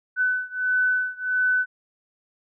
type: beating tone pair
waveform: sine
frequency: 1503 / 1504.5 Hz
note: F#6 / F#6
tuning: +27 / +28 cents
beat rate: 1.5 Hz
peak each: -23 / -24 dBFS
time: 0.16-1.66 s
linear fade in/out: 50 ms
effects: none